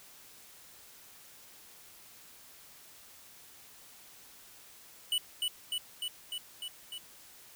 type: tone with echo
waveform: square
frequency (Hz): 2960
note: F#7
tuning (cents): 0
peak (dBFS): -28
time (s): 5.12-5.18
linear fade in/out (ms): 2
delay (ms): 300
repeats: 6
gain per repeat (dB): -2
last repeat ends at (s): 6.98
effects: white hiss -55 dBFS RMS until 7.55 s